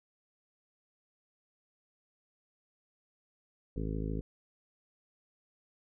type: harmonic tone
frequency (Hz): 53.3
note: G#1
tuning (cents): +46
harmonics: 1 / 2 / 3 / 4 / 5 / 6 / 7 / 8 / 9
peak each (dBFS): -36 / -41 / -39 / -44 / -41 / -48 / -47 / -45 / -49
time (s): 3.76-4.21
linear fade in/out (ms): 5
effects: none